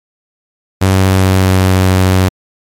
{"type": "tone with pitch glide", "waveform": "sawtooth", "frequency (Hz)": [95.2, 93.35], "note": ["F#2", "F#2"], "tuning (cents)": [50, 16], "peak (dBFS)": -3, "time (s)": [0.81, 2.29], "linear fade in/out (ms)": 10, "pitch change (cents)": -34, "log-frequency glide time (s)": [0.92, 1.86], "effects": ["MP3 64 kbps"]}